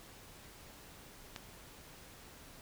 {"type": "click", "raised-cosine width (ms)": 0.2, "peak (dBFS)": -25, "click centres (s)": 1.362, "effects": ["pink hiss -55 dBFS RMS until 2.61 s"]}